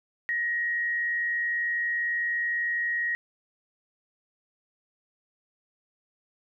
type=tone with frequency modulation; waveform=sine; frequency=1889 Hz; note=A#6; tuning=22 cents sharp; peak=-25 dBFS; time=0.29-3.15 s; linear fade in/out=0 ms; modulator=105 Hz; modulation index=0.35; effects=none